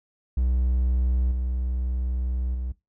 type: tone with level steps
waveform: triangle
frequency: 62.5 Hz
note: B1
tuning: 21 cents sharp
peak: -18 / -22 / -25 dBFS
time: 0.37-2.72 s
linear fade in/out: 5 ms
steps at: 1.31 / 2.54 s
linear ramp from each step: 10 ms
effects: noise-tail reverb RT60 0.2 s tail -20 dB re dry